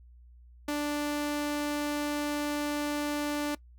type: tone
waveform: sawtooth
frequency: 293.7 Hz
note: D4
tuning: in tune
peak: -25 dBFS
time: 0.68-3.55 s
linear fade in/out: 5 ms
effects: noise-tail reverb RT60 0.1 s tail -21 dB re dry + added 60 Hz sine -51 dBFS peak until 3.78 s